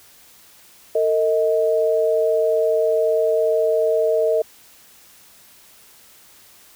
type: tone pair together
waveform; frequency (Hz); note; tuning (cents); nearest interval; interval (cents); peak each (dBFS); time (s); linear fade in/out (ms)
sine; 452.7 / 630.3; A4 / D#5; +49 / +22; tritone; 573; -18; 0.95-4.42; 5
effects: white hiss -49 dBFS RMS until 6.75 s